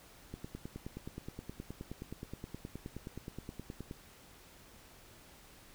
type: click train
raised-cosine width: 3 ms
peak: -29 dBFS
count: 35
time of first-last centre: 0.34-3.911 s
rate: 9.52 Hz
effects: pink hiss -58 dBFS RMS until 5.74 s